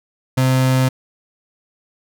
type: tone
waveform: 35% pulse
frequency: 130 Hz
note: C3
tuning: 11 cents flat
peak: -11 dBFS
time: 0.37-0.89 s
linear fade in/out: 10 ms
effects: none